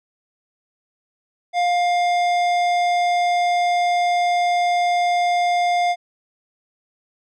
sine tone with tanh clipping, 705 Hz, F5, 16 cents sharp, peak -18 dBFS, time 1.53-5.96 s, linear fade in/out 50 ms, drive 15 dB, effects none

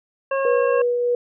harmonic tone, 543 Hz, C#5, 36 cents flat, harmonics 1 / 2 / 3 / 5, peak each -20 / -26 / -30 / -34 dBFS, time 0.31-0.82 s, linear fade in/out 5 ms
sine tone with tremolo, 485.1 Hz, B4, 31 cents flat, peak -16 dBFS, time 0.45-1.15 s, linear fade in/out 2 ms, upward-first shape triangle, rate 3.3 Hz, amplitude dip 30%
effects none

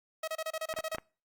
sawtooth tone bursts, 638 Hz, D#5, 43 cents sharp, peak -29 dBFS, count 10, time 0.23-0.961 s, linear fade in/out 5 ms, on 47 ms, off 29 ms
clicks, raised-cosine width 0.5 ms, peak -23 dBFS, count 4, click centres 0.739 / 0.788 / 0.948 / 0.984 s
effects noise-tail reverb RT60 0.4 s tail -26 dB re dry + Opus 48 kbps

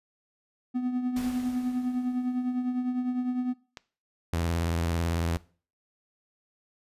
triangle tone with tremolo, 249.9 Hz, B3, 21 cents sharp, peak -22 dBFS, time 0.74-3.54 s, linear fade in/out 20 ms, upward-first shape triangle, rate 9.9 Hz, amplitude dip 60%
pink noise with exponential decay, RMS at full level -40 dBFS, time 1.16-2.87 s, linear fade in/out 5 ms, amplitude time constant 370 ms
click, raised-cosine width 0.2 ms, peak -22 dBFS, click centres 3.772 s
sawtooth tone with vibrato, 84 Hz, E2, 33 cents sharp, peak -22 dBFS, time 4.33-5.37 s, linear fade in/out 0 ms, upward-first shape triangle, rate 18 Hz, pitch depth 79 cents each way
effects noise-tail reverb RT60 0.4 s tail -20 dB re dry + resampled to 32000 Hz

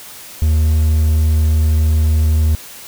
triangle tone, 77.9 Hz, D#2, 3 cents sharp, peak -8 dBFS, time 0.42-2.55 s, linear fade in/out 0 ms, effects white hiss -35 dBFS RMS until 2.87 s

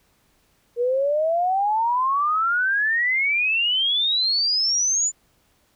sine exponential sweep, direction up, 469.3 to 7110 Hz, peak -18 dBFS, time 0.76-5.12 s, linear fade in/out 50 ms, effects pink hiss -63 dBFS RMS until 5.75 s

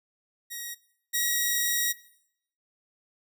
5% pulse tone pair in turn, 1894 / 1904.6 Hz, A#6 / A#6, +27 / +37 cents, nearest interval unison, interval 10 cents, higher second, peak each -25 / -14 dBFS, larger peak second, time 0.5-0.75 / 1.13-1.93 s, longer second, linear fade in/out 20 ms, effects noise-tail reverb RT60 0.7 s tail -18 dB re dry

